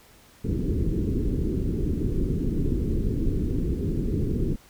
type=low-pass noise; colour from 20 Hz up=pink; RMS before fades=-25 dBFS; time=0.44-4.56 s; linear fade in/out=10 ms; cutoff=410 Hz; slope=48 dB/octave; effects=pink hiss -54 dBFS RMS until 4.69 s